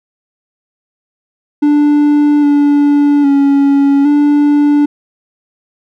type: tone with pitch steps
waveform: triangle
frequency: 293.8 / 288.9 / 279.6 / 291.8 Hz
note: D4 / D4 / C#4 / D4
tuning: +1 / -28 / +15 / -11 cents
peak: -4 dBFS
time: 1.62-4.86 s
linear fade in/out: 10 ms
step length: 810 ms
effects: none